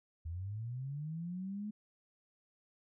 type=linear sweep; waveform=sine; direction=up; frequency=78.2 to 214.1 Hz; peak=-38 dBFS; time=0.25-1.71 s; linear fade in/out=10 ms; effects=none